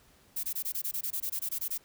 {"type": "noise bursts", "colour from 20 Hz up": "violet", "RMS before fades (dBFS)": -33, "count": 15, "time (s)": [0.36, 1.779], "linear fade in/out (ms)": 10, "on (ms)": 75, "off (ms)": 21, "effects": ["pink hiss -62 dBFS RMS until 1.84 s"]}